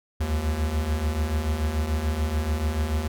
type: beating tone pair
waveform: square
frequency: 71.1 / 78 Hz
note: C#2 / D#2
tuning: +45 / +5 cents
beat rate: 6.9 Hz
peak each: -30 / -25 dBFS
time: 0.2-3.08 s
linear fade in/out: 10 ms
effects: none